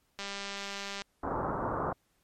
click train, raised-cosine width 0.2 ms, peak -21 dBFS, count 166, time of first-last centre 0.19-1.019 s, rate 199 Hz
white low-pass noise, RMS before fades -33 dBFS, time 1.23-1.93 s, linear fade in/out 5 ms, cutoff 1300 Hz, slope 48 dB/octave
effects pink hiss -73 dBFS RMS until 2.23 s + MP3 64 kbps

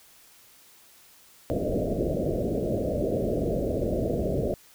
white low-pass noise, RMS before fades -27 dBFS, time 1.5-4.54 s, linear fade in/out 0 ms, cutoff 650 Hz, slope 96 dB/octave, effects white hiss -55 dBFS RMS until 4.74 s

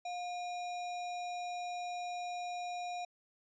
sine tone with sample-and-hold, 710 Hz, F5, 28 cents sharp, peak -37 dBFS, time 0.05-3.05 s, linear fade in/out 5 ms, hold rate 3150 Hz, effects resampled to 16000 Hz

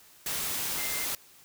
sine tone in noise, 2089 Hz, C7, 3 cents flat, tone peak -38 dBFS, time 0.78-1.05 s, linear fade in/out 2 ms, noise white, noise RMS -32 dBFS, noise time 0.26-1.15 s, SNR -9 dB, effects white hiss -56 dBFS RMS until 1.44 s

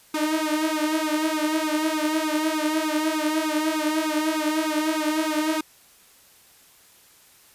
sawtooth tone with flanger, 310.2 Hz, D#4, 5 cents flat, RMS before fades -24 dBFS, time 0.14-5.61 s, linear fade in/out 5 ms, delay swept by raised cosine 0.79 to 4.29 ms, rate 3.3 Hz, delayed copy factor +0.9, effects white hiss -54 dBFS RMS until 7.54 s + resampled to 32000 Hz

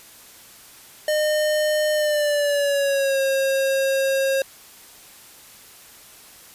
square tone with pitch glide, 609 to 539.4 Hz, D#5 to C#5, -37 to -47 cents, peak -19 dBFS, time 1.08-4.42 s, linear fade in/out 2 ms, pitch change -210 cents, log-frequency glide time 1.93-3.21 s, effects white hiss -46 dBFS RMS until 6.54 s + resampled to 32000 Hz

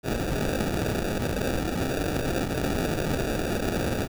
violet noise with sample-and-hold, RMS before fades -27 dBFS, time 0.03-4.08 s, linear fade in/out 50 ms, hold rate 1050 Hz, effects none

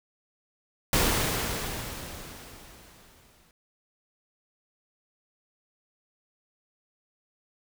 pink noise with exponential decay, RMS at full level -22 dBFS, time 0.93-3.51 s, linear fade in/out 1 ms, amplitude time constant 560 ms, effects none

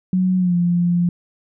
sine tone with pitch glide, 184.7 to 174.33 Hz, F#3 to F3, -3 to -3 cents, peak -14 dBFS, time 0.13-1.09 s, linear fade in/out 2 ms, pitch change -100 cents, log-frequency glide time 0.38-0.55 s, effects none

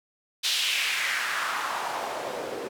white noise with band-pass filter sweep, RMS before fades -29 dBFS, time 0.43-2.69 s, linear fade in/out 20 ms, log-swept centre 3700 to 390 Hz, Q 2.3, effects none

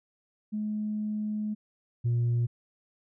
sine tone pair in turn, 212.2 / 119.09 Hz, G#3 / A#2, +38 / +37 cents, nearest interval minor seventh, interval 1001 cents, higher first, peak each -28 / -21 dBFS, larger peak second, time 0.52-1.55 / 2.04-2.47 s, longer first, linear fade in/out 20 ms, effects tanh soft clip ceiling -22 dBFS

